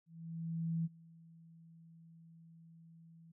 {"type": "tone with ADSR envelope", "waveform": "sine", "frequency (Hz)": 164.81, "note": "E3", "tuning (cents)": 0, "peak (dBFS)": -32, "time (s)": [0.06, 3.32], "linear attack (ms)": 790, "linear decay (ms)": 30, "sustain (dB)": -24, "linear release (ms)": 9, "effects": []}